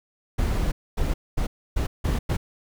brown noise bursts at uneven times, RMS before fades -23 dBFS, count 6, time 0.38-0.72 / 0.97-1.14 / 1.37-1.47 / 1.76-1.87 / 2.04-2.19 / 2.29-2.37 s, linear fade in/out 10 ms, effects none

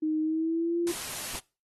sine tone with pitch glide, 311.1 to 343.2 Hz, D#4 to F4, 0 to -30 cents, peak -25 dBFS, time 0.02-0.92 s, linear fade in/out 10 ms, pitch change +170 cents, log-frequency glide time 0.21-0.79 s
white noise, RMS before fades -36 dBFS, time 0.87-1.39 s, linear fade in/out 0 ms
pink noise with exponential growth, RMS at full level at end -35 dBFS, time 1.28-1.36 s, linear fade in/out 2 ms, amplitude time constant 17 ms
effects noise-tail reverb RT60 0.3 s tail -22 dB re dry + AAC 32 kbps

